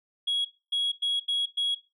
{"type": "tone bursts at uneven times", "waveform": "sine", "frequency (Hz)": 3322, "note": "G#7", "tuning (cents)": 0, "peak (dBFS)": -22, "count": 5, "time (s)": [[0.27, 0.45], [0.72, 0.92], [1.02, 1.2], [1.28, 1.46], [1.57, 1.75]], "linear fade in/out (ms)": 10, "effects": ["noise-tail reverb RT60 0.3 s tail -18 dB re dry", "tanh soft clip ceiling -22 dBFS"]}